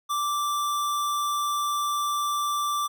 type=tone; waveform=square; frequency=1172 Hz; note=D6; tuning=4 cents flat; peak=-25 dBFS; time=0.09-2.88 s; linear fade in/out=20 ms; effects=none